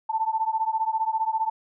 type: beating tone pair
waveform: sine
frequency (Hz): 880 / 895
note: A5 / A5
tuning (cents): 0 / +29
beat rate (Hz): 15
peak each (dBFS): -25 / -26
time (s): 0.09-1.5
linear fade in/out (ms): 10
effects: none